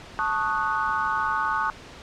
sine chord, D# half-diminished seventh, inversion second, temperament equal, 880 / 1108.7 / 1244.5 / 1480 Hz, A5 / C#6 / D#6 / F#6, 0 / 0 / 0 / 0 cents, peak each -28 dBFS, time 0.19-1.7 s, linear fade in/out 0 ms, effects pink hiss -43 dBFS RMS until 2.02 s + low-pass 5000 Hz 12 dB/octave

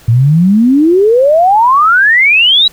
sine exponential sweep, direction up, 110 to 3969 Hz, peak -4 dBFS, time 0.08-2.68 s, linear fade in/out 5 ms, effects pink hiss -40 dBFS RMS until 2.72 s

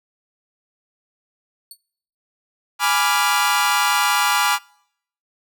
15% pulse tone with exponential decay, 4435 Hz, C#8, in tune, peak -26 dBFS, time 1.71-1.79 s, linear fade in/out 2 ms, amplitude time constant 17 ms
sawtooth chord, G# diminished seventh, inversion none, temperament equal, 830.6 / 987.8 / 1174.7 / 1396.9 Hz, G#5 / B5 / D6 / F6, 0 / 0 / 0 / 0 cents, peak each -18 dBFS, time 2.79-4.59 s, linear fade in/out 50 ms
effects noise-tail reverb RT60 0.7 s tail -25 dB re dry

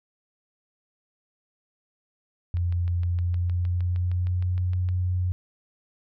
sine tone with pitch glide, 87.31 to 90.55 Hz, F2 to F#2, 0 to -37 cents, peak -22 dBFS, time 2.54-5.32 s, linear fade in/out 0 ms, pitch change +63 cents, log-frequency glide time 3-4.7 s
click train, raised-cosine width 0.3 ms, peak -30 dBFS, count 16, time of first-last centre 2.57-4.888 s, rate 6.47 Hz
effects none

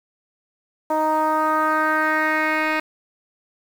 10% pulse tone with low-pass filter sweep, 311.1 Hz, D#4, in tune, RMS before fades -20 dBFS, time 0.9-2.8 s, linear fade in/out 5 ms, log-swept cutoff 830 to 2700 Hz, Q 2.9, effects 7-bit

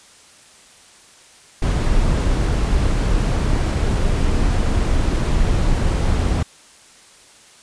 brown noise, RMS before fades -17 dBFS, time 1.62-6.43 s, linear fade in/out 5 ms, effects white hiss -47 dBFS RMS until 7.62 s + resampled to 22050 Hz

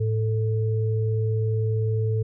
sine tone pair together, 108.6 / 441.2 Hz, A2 / A4, -22 / +5 cents, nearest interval 2 octaves, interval 2427 cents, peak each -21 / -29 dBFS, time 0-2.23 s, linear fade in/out 10 ms, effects none

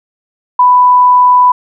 sine tone, 993 Hz, B5, 9 cents sharp, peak -3 dBFS, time 0.59-1.52 s, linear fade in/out 5 ms, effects none

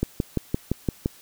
click train, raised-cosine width 3 ms, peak -9 dBFS, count 7, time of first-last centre 0.03-1.059 s, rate 5.83 Hz, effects white hiss -51 dBFS RMS until 1.21 s

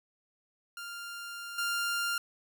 sawtooth tone with level steps, 1396.9 Hz, F6, in tune, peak -36 / -26 dBFS, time 0.77-2.18 s, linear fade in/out 2 ms, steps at 1.58 s, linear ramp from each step 5 ms, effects none

